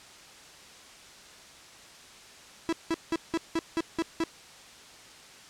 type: tone bursts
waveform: 45% pulse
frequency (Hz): 329.6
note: E4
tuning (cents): 0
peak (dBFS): -25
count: 8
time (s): 2.69-4.238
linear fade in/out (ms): 0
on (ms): 36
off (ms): 180
effects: white hiss -50 dBFS RMS until 5.49 s + low-pass 7000 Hz 12 dB/octave